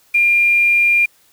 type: tone with quantisation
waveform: sine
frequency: 2400 Hz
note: D7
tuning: 37 cents sharp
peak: -10 dBFS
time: 0.14-1.06 s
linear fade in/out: 10 ms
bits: 6
effects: white hiss -54 dBFS RMS until 1.32 s